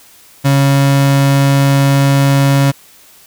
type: tone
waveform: 35% pulse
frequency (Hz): 138.59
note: C#3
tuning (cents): 0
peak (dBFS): -6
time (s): 0.44-2.72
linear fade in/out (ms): 20
effects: white hiss -43 dBFS RMS until 3.26 s

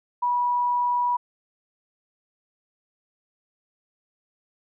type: tone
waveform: sine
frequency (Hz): 974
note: B5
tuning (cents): -24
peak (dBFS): -20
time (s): 0.22-1.17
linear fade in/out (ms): 10
effects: none

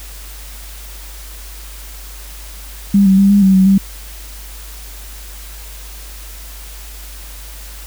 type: tone with pitch steps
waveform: sine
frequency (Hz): 199.4 / 191.6 / 197.5 / 202.1 / 191.5 / 189 / 195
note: G3 / G3 / G3 / G#3 / G3 / F#3 / G3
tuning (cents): +30 / -39 / +13 / -47 / -40 / +37 / -9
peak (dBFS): -6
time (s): 2.94-3.78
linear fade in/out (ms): 5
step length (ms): 120
effects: added 50 Hz sine -31 dBFS peak until 7.86 s + white hiss -36 dBFS RMS until 7.86 s

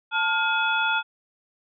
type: tone cluster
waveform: sine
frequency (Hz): 885 / 1413 / 2551 / 3401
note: A5 / F6 / D#7 / G#7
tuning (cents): +10 / +20 / +43 / +40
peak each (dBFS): -26 / -23 / -29 / -30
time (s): 0.11-1.03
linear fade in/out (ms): 50
effects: none

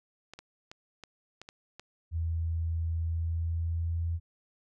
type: clicks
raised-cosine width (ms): 0.2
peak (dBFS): -27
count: 7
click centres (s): 0.336 / 0.39 / 0.715 / 1.037 / 1.416 / 1.489 / 1.796
type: tone with pitch glide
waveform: sine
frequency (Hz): 82.41 to 83.85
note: E2 to E2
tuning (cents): 0 to +30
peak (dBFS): -28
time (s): 2.11-4.2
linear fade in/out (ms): 50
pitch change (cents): +30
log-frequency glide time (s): 3.02-4.09
effects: none

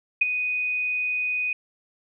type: tone with ADSR envelope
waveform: sine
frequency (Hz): 2489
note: D#7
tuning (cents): 0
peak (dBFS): -13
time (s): 0.21-1.53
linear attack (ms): 9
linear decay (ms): 17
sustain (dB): -10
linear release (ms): 3
effects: none

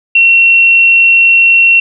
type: tone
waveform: sine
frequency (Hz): 2724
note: F7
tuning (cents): -44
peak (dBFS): -3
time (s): 0.15-1.8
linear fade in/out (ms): 5
effects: none

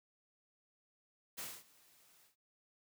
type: noise with ADSR envelope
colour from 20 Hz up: white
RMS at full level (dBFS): -43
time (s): 1.37-2.36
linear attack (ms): 21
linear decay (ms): 240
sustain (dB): -24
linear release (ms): 120
effects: noise-tail reverb RT60 0.1 s tail -20 dB re dry + high-pass 80 Hz 12 dB/octave

